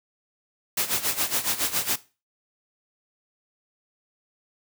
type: noise with tremolo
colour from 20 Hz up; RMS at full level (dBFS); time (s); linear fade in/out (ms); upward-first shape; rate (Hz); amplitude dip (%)
white; -23; 0.77-1.96; 5; sine; 7.2; 80
effects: noise-tail reverb RT60 0.3 s tail -17 dB re dry + high-pass 80 Hz 12 dB/octave